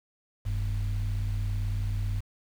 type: tone pair together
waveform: sine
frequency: 42.3 / 100.6 Hz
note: E1 / G2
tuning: +45 / +45 cents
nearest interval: octave + minor third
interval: 1500 cents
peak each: -28 / -27 dBFS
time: 0.45-2.21 s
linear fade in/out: 20 ms
effects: tanh soft clip ceiling -23 dBFS + 8-bit